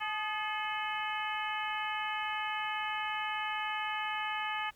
harmonic tone with a mistuned harmonic, 429.2 Hz, A4, 43 cents flat, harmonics 2 / 3 / 4 / 5 / 6 / 7, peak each -37 / -39 / -40 / -41 / -42 / -42 dBFS, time 0-4.71 s, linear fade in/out 20 ms, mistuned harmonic 3, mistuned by -62 cents, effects pink hiss -65 dBFS RMS until 4.75 s

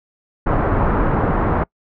pink low-pass noise, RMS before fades -17 dBFS, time 0.46-1.64 s, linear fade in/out 10 ms, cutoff 1400 Hz, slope 24 dB/octave, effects noise-tail reverb RT60 0.1 s tail -26 dB re dry

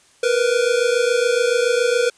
square tone pair together, 469.9 / 497 Hz, A#4 / B4, +14 / +11 cents, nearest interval minor second, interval 97 cents, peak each -19 dBFS, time 0.23-2.1 s, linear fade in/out 5 ms, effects white hiss -54 dBFS RMS until 2.17 s + resampled to 22050 Hz

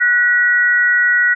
sine tone pair together, 1473 / 1920.9 Hz, F#6 / B6, -8 / -49 cents, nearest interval perfect fourth, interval 459 cents, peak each -13 dBFS, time 0-1.35 s, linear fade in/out 20 ms, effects none

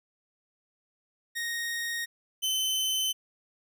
sawtooth tone pair in turn, 1864.7 / 3056 Hz, A#6 / G7, 0 / -45 cents, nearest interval major sixth, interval 855 cents, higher second, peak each -27 / -23 dBFS, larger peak second, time 1.35-2.06 / 2.42-3.13 s, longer neither, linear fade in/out 20 ms, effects none

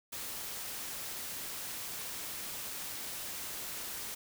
white noise, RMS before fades -41 dBFS, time 0.12-4.15 s, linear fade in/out 10 ms, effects none

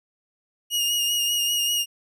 sawtooth tone with vibrato, 2862 Hz, F7, 42 cents sharp, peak -18 dBFS, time 0.7-1.86 s, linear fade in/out 50 ms, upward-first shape sine, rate 5.1 Hz, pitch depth 26 cents each way, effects none

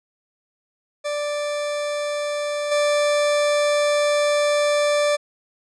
40% pulse tone with level steps, 587.3 Hz, D5, in tune, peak -22 / -16 dBFS, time 1.04-5.17 s, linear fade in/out 20 ms, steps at 2.71 s, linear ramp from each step 10 ms, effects resampled to 22050 Hz

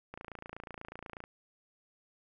click train, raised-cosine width 0.5 ms, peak -28 dBFS, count 32, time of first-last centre 0.14-1.239 s, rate 28.2 Hz, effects none

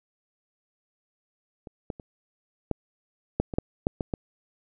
clicks, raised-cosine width 2 ms, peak -27 / -18 / -28 / -12 / -9 / -20 / -9 / -9 / -14 / -14 dBFS, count 10, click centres 1.672 / 1.902 / 1.998 / 2.713 / 3.4 / 3.538 / 3.585 / 3.869 / 4.008 / 4.138 s, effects none

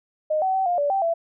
sine tone with pitch steps, 617 / 758 / 765 / 706 / 577 / 779 / 669 Hz, D#5 / F#5 / G5 / F5 / D5 / G5 / E5, -15 / +42 / -42 / +19 / -31 / -11 / +25 cents, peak -19 dBFS, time 0.3-1.14 s, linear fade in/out 10 ms, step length 120 ms, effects none

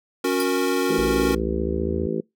square chord, F# major, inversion second, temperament equal with one note detuned, 277.2 / 365.1 / 466.2 Hz, C#4 / F#4 / A#4, 0 / -23 / 0 cents, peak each -25 / -24 / -26 dBFS, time 0.24-1.35 s, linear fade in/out 5 ms
10% pulse tone with exponential decay, 4883 Hz, D#8, 33 cents flat, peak -18 dBFS, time 0.4-0.51 s, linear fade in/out 1 ms, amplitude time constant 22 ms
harmonic tone, 55 Hz, A1, in tune, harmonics 3 / 4 / 5 / 6 / 7 / 8 / 9, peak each -31 / -29 / -36 / -30 / -27 / -33 / -32 dBFS, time 0.89-2.21 s, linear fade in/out 10 ms
triangle exponential sweep, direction up, 55 to 84 Hz, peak -26 dBFS, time 0.98-2.07 s, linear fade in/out 5 ms
effects noise-tail reverb RT60 0.2 s tail -26 dB re dry

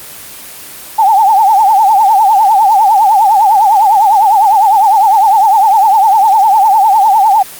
sine tone with vibrato, 830.6 Hz, G#5, in tune, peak -4 dBFS, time 0.98-7.43 s, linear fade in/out 10 ms, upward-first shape triangle, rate 9.9 Hz, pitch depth 180 cents each way, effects white hiss -29 dBFS RMS until 7.59 s + Opus 24 kbps

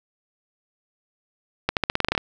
accelerating click train, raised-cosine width 0.3 ms, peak -4 dBFS, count 11, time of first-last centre 1.69-2.178 s, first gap 78 ms, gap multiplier 0.89, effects none

